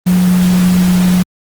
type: tone in noise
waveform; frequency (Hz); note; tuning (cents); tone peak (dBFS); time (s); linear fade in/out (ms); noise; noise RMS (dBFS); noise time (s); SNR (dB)
sine; 181.1; F#3; -37; -7; 0.06-1.23; 10; pink; -22; 0.06-1.23; +12
effects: high-pass 60 Hz 12 dB/octave + Opus 24 kbps